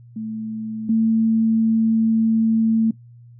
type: tone pair in turn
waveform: sine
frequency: 219.5 / 223.5 Hz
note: A3 / A3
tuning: -4 / +27 cents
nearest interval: unison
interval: 31 cents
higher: second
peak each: -25 / -14 dBFS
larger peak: second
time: 0.16-0.89 / 0.89-2.91 s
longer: second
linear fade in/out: 5 ms
effects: noise-tail reverb RT60 0.1 s tail -17 dB re dry + added 119 Hz sine -42 dBFS peak until 3.39 s